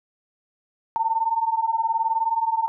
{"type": "beating tone pair", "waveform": "sine", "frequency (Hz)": [890, 909], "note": ["A5", "A#5"], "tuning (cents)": [20, -44], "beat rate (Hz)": 19, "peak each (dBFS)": [-24, -22], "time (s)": [0.96, 2.68], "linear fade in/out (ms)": 0, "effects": []}